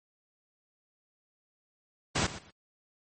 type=noise with echo; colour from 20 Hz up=pink; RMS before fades=-27 dBFS; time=2.15-2.27 s; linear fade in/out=10 ms; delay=120 ms; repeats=2; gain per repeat=-14 dB; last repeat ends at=2.51 s; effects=high-pass 60 Hz 12 dB/octave + MP3 32 kbps